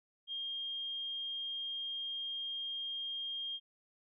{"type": "tone", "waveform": "sine", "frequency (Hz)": 3220, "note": "G7", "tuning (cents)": 46, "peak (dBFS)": -37, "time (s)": [0.27, 3.6], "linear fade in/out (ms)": 50, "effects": []}